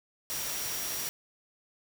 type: tone in noise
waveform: sine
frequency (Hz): 5680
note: F8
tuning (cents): +28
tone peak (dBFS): -40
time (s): 0.3-1.09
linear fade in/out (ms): 0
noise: white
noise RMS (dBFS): -35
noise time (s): 0.3-1.09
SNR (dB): -8
effects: none